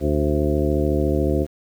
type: harmonic tone with a mistuned harmonic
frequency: 74 Hz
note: D2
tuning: 14 cents sharp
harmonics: 1 / 2 / 3 / 4 / 5 / 6 / 7 / 9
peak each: -22 / -26 / -28 / -24 / -24 / -31 / -26 / -32 dBFS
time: 0-1.47 s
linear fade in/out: 50 ms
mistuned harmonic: 7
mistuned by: +23 cents
effects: 8-bit